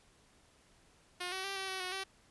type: tone with pitch steps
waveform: 5% pulse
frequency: 358.2 / 378.7 / 392 / 384.2 / 378.6 / 366.6 / 384.8 Hz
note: F4 / F#4 / G4 / G4 / F#4 / F#4 / G4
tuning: +44 / +40 / 0 / -35 / +40 / -16 / -32 cents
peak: -26 dBFS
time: 1.2-2.04 s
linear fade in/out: 10 ms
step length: 120 ms
effects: pink hiss -66 dBFS RMS until 2.3 s + resampled to 24000 Hz